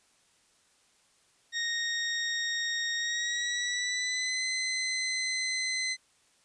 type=tone with pitch glide; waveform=20% pulse; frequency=1862 to 2042 Hz; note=A#6 to C7; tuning=-2 to -43 cents; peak=-24 dBFS; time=1.52-5.97 s; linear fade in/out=50 ms; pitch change=+159 cents; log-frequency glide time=2.96-4.45 s; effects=white hiss -66 dBFS RMS until 6.44 s + resampled to 22050 Hz